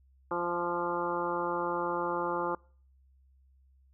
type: harmonic tone with a mistuned harmonic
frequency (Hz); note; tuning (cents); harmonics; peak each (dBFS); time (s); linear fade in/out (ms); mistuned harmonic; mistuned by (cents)
174; F3; -6; 1 / 2 / 3 / 4 / 5 / 6 / 7 / 8; -44 / -35 / -36 / -45 / -35 / -38 / -37 / -42; 0.31-2.55; 2; 7; -20
effects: noise-tail reverb RT60 0.5 s tail -26 dB re dry + added 66 Hz sine -60 dBFS peak until 3.93 s